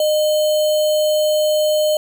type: tone with sample-and-hold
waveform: sine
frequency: 611 Hz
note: D#5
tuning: 32 cents flat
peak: -13 dBFS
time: 0-1.97 s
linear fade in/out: 2 ms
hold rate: 3675 Hz
effects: none